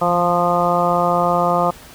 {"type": "harmonic tone with a mistuned harmonic", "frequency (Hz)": 175.1, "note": "F3", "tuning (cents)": 5, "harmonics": [1, 2, 3, 4, 5, 6, 7], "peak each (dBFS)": [-23, -26, -20, -19, -23, -23, -21], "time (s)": [0.01, 1.71], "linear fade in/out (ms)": 10, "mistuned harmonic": 1, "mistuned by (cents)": -31, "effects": ["pink hiss -41 dBFS RMS until 1.94 s"]}